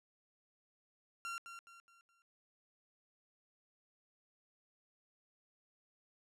30% pulse tone with echo, 1375 Hz, F6, 27 cents flat, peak -38 dBFS, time 1.25-1.38 s, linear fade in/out 0 ms, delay 210 ms, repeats 4, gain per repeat -8 dB, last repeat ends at 2.22 s, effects low-pass 10000 Hz 12 dB/octave

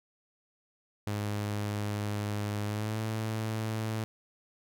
sawtooth tone with pitch glide, 103.83 to 110 Hz, G#2 to A2, 0 to 0 cents, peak -27 dBFS, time 1.07-4.04 s, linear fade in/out 0 ms, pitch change +100 cents, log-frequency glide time 2.65-3 s, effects none

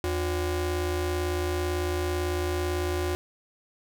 40% pulse ring-modulated tone, 220 Hz, A3, in tune, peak -22 dBFS, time 0.04-3.15 s, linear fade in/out 0 ms, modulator 139 Hz, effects none

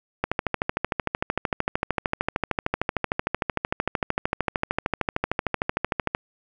click train, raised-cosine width 0.5 ms, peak -7 dBFS, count 79, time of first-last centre 0.24-6.149 s, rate 13.2 Hz, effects none

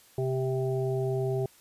harmonic tone, 130.81 Hz, C3, in tune, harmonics 1 / 3 / 5 / 6, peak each -29 / -29 / -37 / -43 dBFS, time 0.18-1.46 s, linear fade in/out 2 ms, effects white hiss -58 dBFS RMS until 1.6 s + resampled to 32000 Hz

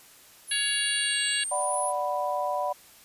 sine exponential two-way sweep, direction down then up, 10780 to 8060 to 10780 Hz, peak -30 dBFS, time 0.47-1.93 s, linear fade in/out 50 ms, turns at 1.3 s
harmonic tone, 560 Hz, C#5, 18 cents sharp, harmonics 3 / 4 / 5 / 6 / 7 / 8, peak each -31 / -38 / -30 / -34 / -33 / -35 dBFS, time 0.51-1.44 s, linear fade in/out 5 ms
sine chord, B minor, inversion first, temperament equal, 587.3 / 740 / 987.8 Hz, D5 / F#5 / B5, 0 / 0 / 0 cents, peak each -30 dBFS, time 1.51-2.73 s, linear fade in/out 10 ms
effects white hiss -53 dBFS RMS until 3.04 s + resampled to 32000 Hz

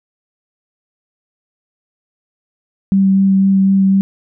sine tone with vibrato, 193.7 Hz, G3, 20 cents flat, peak -8 dBFS, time 2.92-4.01 s, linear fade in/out 0 ms, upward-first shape sine, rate 4 Hz, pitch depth 9 cents each way, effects none

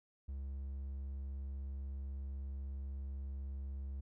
triangle tone, 68.1 Hz, C#2, 30 cents flat, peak -38 dBFS, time 0.28-4.01 s, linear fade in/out 10 ms, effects none

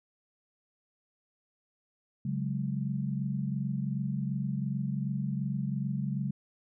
sine chord, C# suspended fourth, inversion none, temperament equal, 138.59 / 185 / 207.7 Hz, C#3 / F#3 / G#3, 0 / 0 / 0 cents, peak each -32 / -35 / -35 dBFS, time 2.25-6.31 s, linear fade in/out 5 ms, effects none

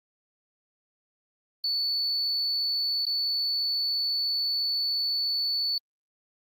sine tone with dropouts, 4463 Hz, C#8, 11 cents sharp, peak -23 dBFS, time 1.64-5.78 s, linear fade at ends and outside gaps 2 ms, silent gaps 3.053-3.066 s, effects tanh soft clip ceiling -22 dBFS + Opus 24 kbps

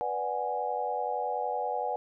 sine chord, G# half-diminished seventh, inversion first, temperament equal, 493.9 / 587.3 / 740 / 830.6 Hz, B4 / D5 / F#5 / G#5, 0 / 0 / 0 / 0 cents, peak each -35 / -37 / -33 / -33 dBFS, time 0.01-1.96 s, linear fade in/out 0 ms, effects none

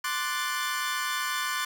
sawtooth chord, D dominant seventh, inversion third, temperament equal, 1046.5 / 1174.7 / 1480 / 1760 Hz, C6 / D6 / F#6 / A6, 0 / 0 / 0 / 0 cents, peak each -30 dBFS, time 0.04-1.65 s, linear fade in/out 5 ms, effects none

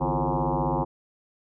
sine tone with frequency modulation, 338 Hz, E4, 43 cents sharp, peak -22 dBFS, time 0-0.85 s, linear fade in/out 20 ms, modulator 98.8 Hz, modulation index 6.7, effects none

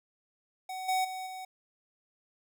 square tone with level steps, 750 Hz, F#5, 23 cents sharp, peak -37 / -27 / -37 / -40 dBFS, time 0.69-1.45 s, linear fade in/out 5 ms, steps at 0.88 / 1.04 / 1.26 s, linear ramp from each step 10 ms, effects none

